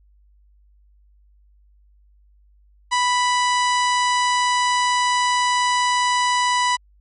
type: harmonic tone with a mistuned harmonic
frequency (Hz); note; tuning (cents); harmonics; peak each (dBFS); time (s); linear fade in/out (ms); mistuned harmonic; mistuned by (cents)
987.8; B5; 0; 1 / 2 / 3 / 4 / 5 / 6 / 7 / 8 / 9; -18 / -24 / -28 / -30 / -32 / -34 / -35 / -36 / -37; 2.91-6.77; 20; 7; +21
effects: added 50 Hz sine -52 dBFS peak until 7 s